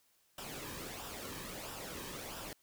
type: noise with flanger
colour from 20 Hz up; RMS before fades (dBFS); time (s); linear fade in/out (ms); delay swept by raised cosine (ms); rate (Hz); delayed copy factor
pink; -45; 0.38-2.53; 2; 0.46 to 1.46; 1.5; -0.55
effects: white hiss -72 dBFS RMS until 2.62 s